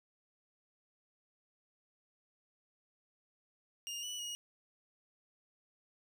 25% pulse tone with pitch steps, 2832 / 2956 / 2888 Hz, F7 / F#7 / F#7, +23 / -2 / -43 cents, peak -36 dBFS, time 3.87-4.35 s, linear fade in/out 0 ms, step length 160 ms, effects none

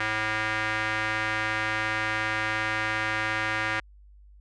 square tone with band-pass filter, 108.6 Hz, A2, 22 cents flat, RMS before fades -28 dBFS, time 0-3.8 s, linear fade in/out 5 ms, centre 1800 Hz, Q 2.2, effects added 50 Hz sine -49 dBFS peak until 4.4 s + resampled to 22050 Hz

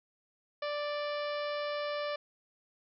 harmonic tone, 587.3 Hz, D5, in tune, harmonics 1 / 2 / 3 / 4 / 5 / 6 / 7 / 8 / 9, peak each -34 / -40 / -44 / -46 / -48 / -50 / -51 / -52 / -53 dBFS, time 0.62-2.16 s, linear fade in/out 5 ms, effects none

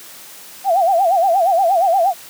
sine tone with vibrato, 725 Hz, F#5, 35 cents flat, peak -11 dBFS, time 0.64-2.14 s, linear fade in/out 50 ms, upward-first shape sine, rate 8.5 Hz, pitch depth 170 cents each way, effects white hiss -38 dBFS RMS until 2.29 s + high-pass 150 Hz 12 dB/octave

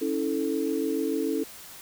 sine chord, A major, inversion first, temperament equal with one note detuned, 277.2 / 324 / 440 Hz, C#4 / E4 / A4, 0 / -30 / 0 cents, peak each -29 dBFS, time 0.01-1.44 s, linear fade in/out 10 ms, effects white hiss -45 dBFS RMS until 1.81 s

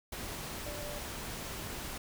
sine tone in noise, 587.3 Hz, D5, in tune, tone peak -43 dBFS, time 0.66-0.99 s, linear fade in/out 5 ms, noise pink, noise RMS -41 dBFS, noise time 0.12-1.98 s, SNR -5 dB, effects none

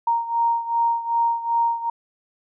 sine beating tone pair, 930 / 932.6 Hz, A#5 / A#5, -4 / +1 cents, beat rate 2.6 Hz, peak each -20 / -24 dBFS, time 0.07-1.9 s, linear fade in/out 5 ms, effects none

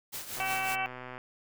white noise with tremolo, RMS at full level -37 dBFS, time 0.12-0.76 s, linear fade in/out 20 ms, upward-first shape triangle, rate 5.5 Hz, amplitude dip 70%
click train, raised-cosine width 0.5 ms, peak -27 dBFS, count 103, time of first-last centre 0.37-1.18 s, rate 126 Hz
harmonic tone, 381.4 Hz, G4, 47 cents flat, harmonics 2 / 3 / 4 / 5 / 6 / 7 / 8, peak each -33 / -40 / -38 / -45 / -36 / -36 / -46 dBFS, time 0.4-0.86 s, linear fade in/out 0 ms
effects none

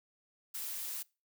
blue noise, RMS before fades -40 dBFS, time 0.54-1.03 s, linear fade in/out 10 ms, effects noise-tail reverb RT60 0.3 s tail -24 dB re dry

